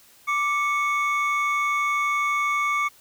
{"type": "tone pair together", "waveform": "triangle", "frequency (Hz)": [1172, 2212], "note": ["D6", "C#7"], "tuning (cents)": [-4, -4], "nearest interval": "major seventh", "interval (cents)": 1100, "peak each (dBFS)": [-21, -23], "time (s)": [0.27, 2.89], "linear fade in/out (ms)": 20, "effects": ["white hiss -54 dBFS RMS until 3 s"]}